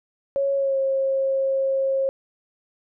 sine tone with pitch glide, 553 to 538.5 Hz, C#5 to C5, -4 to +50 cents, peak -19 dBFS, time 0.36-2.09 s, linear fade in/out 0 ms, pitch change -46 cents, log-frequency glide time 0.55-0.78 s, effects none

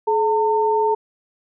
sine tone pair together, 427.5 / 905.8 Hz, A4 / A#5, -50 / -50 cents, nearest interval octave + minor second, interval 1300 cents, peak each -18 dBFS, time 0.07-0.95 s, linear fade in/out 10 ms, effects none

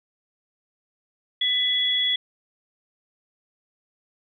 sine tone pair together, 1996 / 3371 Hz, B6 / G#7, +18 / +25 cents, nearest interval major sixth, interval 907 cents, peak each -29 / -20 dBFS, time 1.41-2.16 s, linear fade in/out 5 ms, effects none

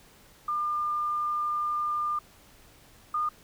sine tone pair in turn, 1202 / 1218.8 Hz, D6 / D#6, +40 / -36 cents, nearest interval unison, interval 24 cents, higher second, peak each -26 / -25 dBFS, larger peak second, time 0.48-2.19 / 3.14-3.29 s, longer first, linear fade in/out 5 ms, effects pink hiss -56 dBFS RMS until 3.43 s

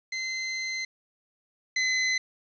sawtooth tone pair in turn, 2064 / 2036 Hz, C7 / C7, -24 / -48 cents, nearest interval unison, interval 24 cents, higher first, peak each -26 / -20 dBFS, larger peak second, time 0.12-0.85 / 1.76-2.18 s, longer first, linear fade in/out 5 ms, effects resampled to 16000 Hz + 9-bit

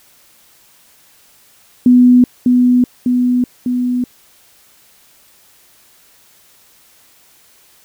sine tone with echo, 247.8 Hz, B3, 6 cents sharp, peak -4 dBFS, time 1.86-2.24 s, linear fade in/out 2 ms, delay 600 ms, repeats 3, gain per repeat -3 dB, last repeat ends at 4.04 s, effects white hiss -49 dBFS RMS until 7.84 s

